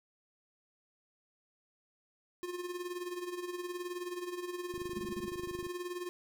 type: tone with tremolo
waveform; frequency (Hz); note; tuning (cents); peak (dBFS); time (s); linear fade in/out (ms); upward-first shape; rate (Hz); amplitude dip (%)
square; 355.8; F4; +32; -36; 2.43-6.09; 0; sine; 19; 65
type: click train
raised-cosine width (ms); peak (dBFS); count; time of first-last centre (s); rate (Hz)
3; -34; 25; 4.74-5.667; 25.9
type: tone bursts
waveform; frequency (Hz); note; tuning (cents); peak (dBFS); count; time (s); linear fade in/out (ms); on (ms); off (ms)
sine; 211.4; G#3; +31; -38; 5; 4.96-5.264; 5; 36; 31
effects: none